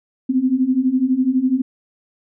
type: beating tone pair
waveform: sine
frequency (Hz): 250.7 / 262.7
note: B3 / C4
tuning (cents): +26 / +7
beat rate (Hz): 12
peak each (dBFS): -19 / -16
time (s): 0.29-1.62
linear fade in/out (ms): 10
effects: none